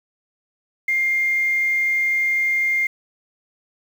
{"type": "tone", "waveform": "sine", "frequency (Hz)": 2112, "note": "C7", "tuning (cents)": 16, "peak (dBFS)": -16, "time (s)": [0.88, 2.87], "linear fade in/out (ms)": 5, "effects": ["tanh soft clip ceiling -12 dBFS", "7-bit"]}